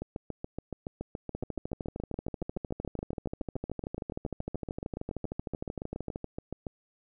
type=two click trains; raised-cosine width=2 ms; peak=-22 / -21 dBFS; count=48 / 64; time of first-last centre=0.02-6.668 / 1.35-6.159 s; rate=7.07 / 13.1 Hz; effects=none